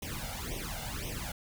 pink noise with flanger, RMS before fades -38 dBFS, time 0.02-1.32 s, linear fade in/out 5 ms, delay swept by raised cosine 0.33 to 1.43 ms, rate 1.9 Hz, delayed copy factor +1, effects none

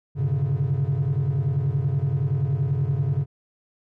triangle tone cluster, 97.3 / 119.1 / 136.6 / 147.1 Hz, G2 / A#2 / C#3 / D3, -12 / +38 / -25 / +3 cents, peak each -26 / -27 / -20 / -24 dBFS, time 0.15-3.26 s, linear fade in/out 50 ms, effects tanh soft clip ceiling -14 dBFS

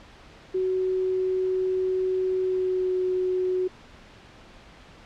sine tone with pitch glide, 372.9 to 368.6 Hz, F#4 to F#4, +14 to -7 cents, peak -22 dBFS, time 0.54-3.68 s, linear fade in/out 10 ms, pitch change -21 cents, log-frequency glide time 2.37-2.98 s, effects pink hiss -49 dBFS RMS until 5.05 s + low-pass 4000 Hz 12 dB/octave

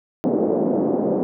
pink band-pass noise, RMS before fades -20 dBFS, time 0.24-1.23 s, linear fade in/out 0 ms, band 220 to 580 Hz, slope 24 dB/octave, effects none

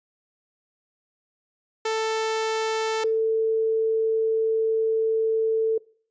sawtooth / sine tone pair in turn, 442.2 / 444.6 Hz, A4 / A4, +9 / +18 cents, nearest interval unison, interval 9 cents, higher second, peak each -19 dBFS, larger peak neither, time 1.85-3.04 / 3.04-5.78 s, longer second, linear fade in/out 5 ms, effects noise-tail reverb RT60 0.5 s tail -23 dB re dry + resampled to 16000 Hz

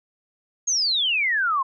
sine exponential sweep, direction down, 6645 to 1028 Hz, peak -19 dBFS, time 0.67-1.63 s, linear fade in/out 10 ms, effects none

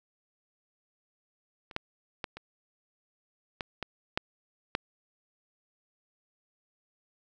clicks, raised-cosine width 0.3 ms, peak -30 / -14 / -17 / -26 / -17 / -18 / -11 / -11 dBFS, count 8, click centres 1.712 / 1.764 / 2.242 / 2.37 / 3.608 / 3.827 / 4.175 / 4.751 s, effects none

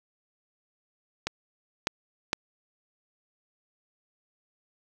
clicks, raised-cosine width 0.2 ms, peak -11 / -7 / -7 dBFS, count 3, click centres 1.27 / 1.871 / 2.331 s, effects none

